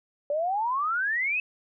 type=exponential sweep; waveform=sine; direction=up; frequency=567 to 2632 Hz; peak=-24 dBFS; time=0.3-1.4 s; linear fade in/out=2 ms; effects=none